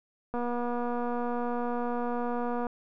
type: click train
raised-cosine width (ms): 1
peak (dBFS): -20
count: 562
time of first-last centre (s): 0.34-2.668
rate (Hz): 241
effects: none